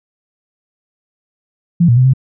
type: tone with pitch steps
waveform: sine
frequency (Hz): 171.4 / 119.2 / 127.7 / 131.7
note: F3 / A#2 / C3 / C3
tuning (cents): -32 / +39 / -42 / +12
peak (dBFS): -6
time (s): 1.8-2.136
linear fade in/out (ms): 10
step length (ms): 84
effects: none